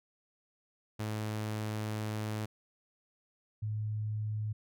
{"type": "tone pair in turn", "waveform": ["sawtooth", "sine"], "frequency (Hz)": [107.5, 107.11], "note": ["A2", "A2"], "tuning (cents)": [-40, -46], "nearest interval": "unison", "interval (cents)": 6, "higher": "first", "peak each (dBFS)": [-30, -32], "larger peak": "first", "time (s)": [[0.99, 2.46], [3.62, 4.53]], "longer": "first", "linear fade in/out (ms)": 10, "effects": []}